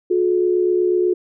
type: tone pair together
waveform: sine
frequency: 360.2 / 428.4 Hz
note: F#4 / A4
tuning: -46 / -46 cents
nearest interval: minor third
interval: 300 cents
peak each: -15 / -21 dBFS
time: 0.1-1.14 s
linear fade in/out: 10 ms
effects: none